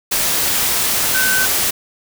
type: tone in noise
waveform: sine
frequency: 1523 Hz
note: F#6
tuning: 50 cents sharp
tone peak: -16 dBFS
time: 1.14-1.46 s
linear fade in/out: 10 ms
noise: white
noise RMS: -17 dBFS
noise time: 0.11-1.71 s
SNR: -2 dB
effects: none